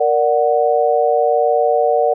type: chord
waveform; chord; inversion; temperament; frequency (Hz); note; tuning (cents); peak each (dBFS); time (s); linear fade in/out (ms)
sine; Bb augmented; none; equal; 466.2 / 587.3 / 740; Bb4 / D5 / F#5; 0 / 0 / 0; -16; 0-2.14; 10
effects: none